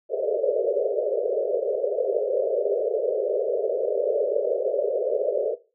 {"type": "band-pass noise", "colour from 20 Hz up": "white", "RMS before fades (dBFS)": -24, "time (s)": [0.09, 5.56], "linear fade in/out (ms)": 50, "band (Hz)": [400, 610], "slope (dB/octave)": 96, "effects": ["noise-tail reverb RT60 0.3 s tail -17 dB re dry"]}